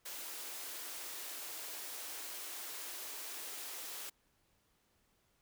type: high-pass noise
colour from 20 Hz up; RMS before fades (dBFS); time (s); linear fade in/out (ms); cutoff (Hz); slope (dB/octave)
white; -45; 0.05-4.1; 10; 280; 48
effects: pink hiss -75 dBFS RMS until 5.41 s